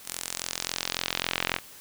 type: tone with band-pass filter sweep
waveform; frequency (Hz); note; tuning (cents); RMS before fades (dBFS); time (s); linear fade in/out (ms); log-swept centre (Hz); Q
sawtooth; 43.65; F1; 0; -33; 0.04-1.6; 50; 10000 to 2400; 1.3
effects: white hiss -48 dBFS RMS until 1.8 s